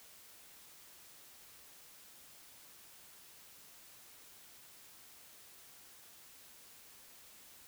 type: silence
effects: white hiss -58 dBFS RMS until 7.67 s